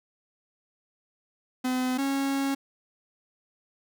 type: tone pair in turn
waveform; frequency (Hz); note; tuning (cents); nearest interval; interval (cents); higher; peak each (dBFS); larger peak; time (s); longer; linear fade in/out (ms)
45% pulse; 254.5 / 274.4; C4 / C#4; -48 / -17; minor second; 131; second; -25; neither; 1.64-1.98 / 1.98-2.55; second; 10
effects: none